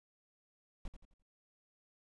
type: noise with echo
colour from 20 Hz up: brown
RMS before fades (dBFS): -41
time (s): 0.85-0.88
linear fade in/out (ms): 2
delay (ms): 86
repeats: 4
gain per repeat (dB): -9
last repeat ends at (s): 1.224
effects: resampled to 24000 Hz